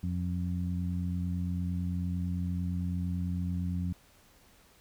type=harmonic tone; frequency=88.9 Hz; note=F2; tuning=31 cents sharp; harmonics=1 / 2 / 3; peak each=-32 / -33 / -43 dBFS; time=0.03-3.93 s; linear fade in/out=5 ms; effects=pink hiss -61 dBFS RMS until 4.8 s